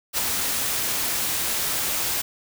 white noise with ADSR envelope, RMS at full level -22 dBFS, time 0.13-2.22 s, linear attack 47 ms, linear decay 16 ms, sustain -3 dB, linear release 10 ms, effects none

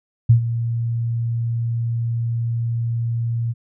sine tone with ADSR envelope, 116.6 Hz, A#2, 1 cent sharp, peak -6 dBFS, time 0.29-3.54 s, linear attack 11 ms, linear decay 100 ms, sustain -13 dB, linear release 32 ms, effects none

